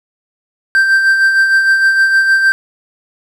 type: tone with tremolo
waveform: triangle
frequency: 1568 Hz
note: G6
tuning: in tune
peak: -4 dBFS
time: 0.75-2.52 s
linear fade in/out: 0 ms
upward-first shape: sine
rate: 6.5 Hz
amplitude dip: 45%
effects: none